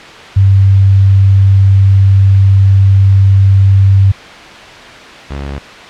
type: tone pair in turn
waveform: sine / sawtooth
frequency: 97.5 / 69.91 Hz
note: G2 / C#2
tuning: -9 / +15 cents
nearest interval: tritone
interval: 576 cents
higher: first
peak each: -3 / -15 dBFS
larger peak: first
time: 0.36-4.12 / 5.3-5.59 s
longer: first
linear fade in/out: 10 ms
effects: white hiss -30 dBFS RMS until 5.89 s + low-pass 3000 Hz 12 dB/octave